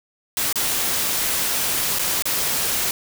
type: noise with dropouts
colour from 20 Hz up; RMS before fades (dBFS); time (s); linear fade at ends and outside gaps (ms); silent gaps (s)
white; -22; 0.37-2.91; 1; 0.527-0.557 / 1.987-1.993 / 2.223-2.255
effects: none